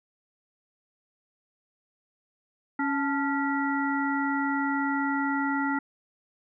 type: harmonic tone with a mistuned harmonic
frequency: 277.6 Hz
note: C#4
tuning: 3 cents sharp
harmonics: 1 / 3 / 5 / 7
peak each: -27 / -31 / -31 / -34 dBFS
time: 2.79-5.79 s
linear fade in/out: 5 ms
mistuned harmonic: 3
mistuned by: +81 cents
effects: none